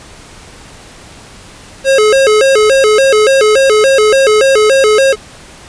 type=tone with vibrato; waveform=square; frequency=480 Hz; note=B4; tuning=49 cents flat; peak=-6 dBFS; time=1.84-5.16 s; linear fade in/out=50 ms; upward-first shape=square; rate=3.5 Hz; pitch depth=200 cents each way; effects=pink hiss -35 dBFS RMS until 5.68 s + resampled to 22050 Hz